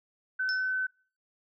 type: tone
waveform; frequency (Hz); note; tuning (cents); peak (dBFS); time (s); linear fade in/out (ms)
sine; 1519; F#6; +45; -27; 0.39-0.87; 10
type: tone with exponential decay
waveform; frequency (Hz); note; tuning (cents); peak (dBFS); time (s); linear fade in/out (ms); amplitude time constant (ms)
sine; 5274; E8; 0; -30; 0.49-0.72; 0; 48
effects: noise-tail reverb RT60 0.4 s tail -24 dB re dry